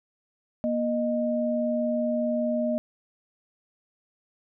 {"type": "tone pair together", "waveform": "sine", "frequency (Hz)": [238, 617], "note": ["A#3", "D#5"], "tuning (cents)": [36, -15], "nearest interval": "octave + major third", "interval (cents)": 1649, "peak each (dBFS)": -26, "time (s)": [0.64, 2.78], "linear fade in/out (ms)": 0, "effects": []}